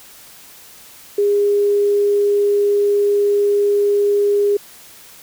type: tone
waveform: sine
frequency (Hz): 408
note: G#4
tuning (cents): -31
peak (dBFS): -12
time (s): 1.18-4.57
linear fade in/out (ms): 5
effects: white hiss -42 dBFS RMS until 5.22 s